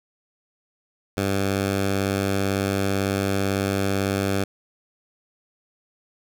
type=tone; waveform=10% pulse; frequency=98 Hz; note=G2; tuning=in tune; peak=-13 dBFS; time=1.17-4.44 s; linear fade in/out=5 ms; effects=none